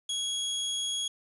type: tone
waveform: sawtooth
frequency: 3322 Hz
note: G#7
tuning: in tune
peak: -26 dBFS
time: 0.09-1.08 s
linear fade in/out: 5 ms
effects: resampled to 24000 Hz + 9-bit